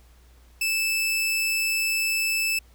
sawtooth tone, 2630 Hz, E7, 5 cents flat, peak -19 dBFS, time 0.61-2.59 s, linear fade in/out 5 ms, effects added 60 Hz sine -51 dBFS peak until 2.74 s + pink hiss -60 dBFS RMS until 2.74 s

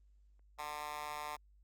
10% pulse tone with high-pass filter, 149.3 Hz, D3, 29 cents sharp, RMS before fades -43 dBFS, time 0.58-1.37 s, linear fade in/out 20 ms, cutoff 1000 Hz, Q 2.4, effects added 50 Hz sine -62 dBFS peak until 1.63 s + Opus 24 kbps

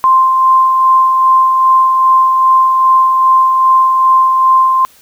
sine tone with tremolo, 1046.5 Hz, C6, in tune, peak -4 dBFS, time 0.04-4.85 s, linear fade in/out 0 ms, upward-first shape sine, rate 2.5 Hz, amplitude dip 35%, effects white hiss -45 dBFS RMS until 5.01 s

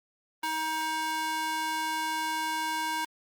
square tone with high-pass filter, 316 Hz, D#4, 27 cents sharp, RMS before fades -31 dBFS, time 0.43-3.05 s, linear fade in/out 5 ms, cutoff 890 Hz, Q 1.4, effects Opus 32 kbps

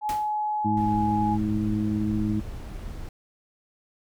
sine tone with pitch glide, 847 to 836.3 Hz, G#5 to G#5, +34 to +12 cents, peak -24 dBFS, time 0.01-1.38 s, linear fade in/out 50 ms, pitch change -22 cents, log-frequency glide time 0.67-1.02 s
pink noise with exponential decay, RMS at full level -33 dBFS, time 0.09-0.36 s, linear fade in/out 0 ms, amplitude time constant 57 ms
harmonic tone, 106.1 Hz, G#2, 38 cents sharp, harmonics 1 / 2 / 3, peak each -29 / -25 / -29 dBFS, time 0.64-2.41 s, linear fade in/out 20 ms
brown noise, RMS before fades -36 dBFS, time 0.77-3.09 s, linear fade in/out 2 ms
effects none

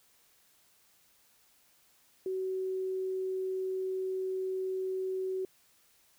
sine tone, 376.5 Hz, F#4, 30 cents sharp, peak -31 dBFS, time 2.26-5.45 s, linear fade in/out 2 ms, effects white hiss -66 dBFS RMS until 6.18 s

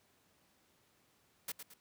white noise with echo, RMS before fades -40 dBFS, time 1.48-1.52 s, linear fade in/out 5 ms, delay 110 ms, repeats 2, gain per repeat -8 dB, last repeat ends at 1.74 s, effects pink hiss -71 dBFS RMS until 1.8 s + high-pass 100 Hz 12 dB/octave

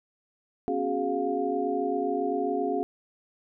sine tone cluster, 245.7 / 276.2 / 370.2 / 417.7 / 706 Hz, B3 / C#4 / F#4 / G#4 / F5, -9 / -6 / +1 / +10 / +19 cents, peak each -38 / -31 / -31 / -30 / -31 dBFS, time 0.68-2.83 s, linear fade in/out 0 ms, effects none

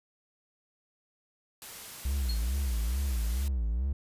white noise, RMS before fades -44 dBFS, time 1.62-3.48 s, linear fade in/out 0 ms
triangle tone with vibrato, 61.74 Hz, B1, in tune, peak -25 dBFS, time 2.05-3.93 s, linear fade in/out 5 ms, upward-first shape sine, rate 2.3 Hz, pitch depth 210 cents each way
triangle tone with exponential decay, 4283 Hz, C8, 40 cents sharp, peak -32 dBFS, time 2.29-2.45 s, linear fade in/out 5 ms, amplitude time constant 33 ms
effects resampled to 32000 Hz

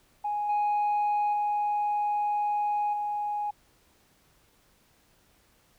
sine tone with level steps, 830.6 Hz, G#5, in tune, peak -26 / -21 / -23 / -27 dBFS, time 0.24-3.51 s, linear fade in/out 10 ms, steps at 0.49 / 1.33 / 2.93 s, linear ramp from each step 5 ms, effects tanh soft clip ceiling -22 dBFS + pink hiss -64 dBFS RMS until 5.78 s

